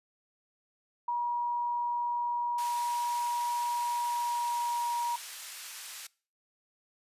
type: tone with pitch glide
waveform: sine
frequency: 958 to 951.9 Hz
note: A#5 to A#5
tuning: +47 to +36 cents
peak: -28 dBFS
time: 1.08-5.16 s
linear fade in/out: 5 ms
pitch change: -11 cents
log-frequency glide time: 3.91-4.9 s
type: band-pass noise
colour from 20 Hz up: white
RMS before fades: -44 dBFS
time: 2.58-6.07 s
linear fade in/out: 5 ms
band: 1200 to 11000 Hz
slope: 12 dB/octave
effects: noise-tail reverb RT60 0.4 s tail -23 dB re dry + resampled to 32000 Hz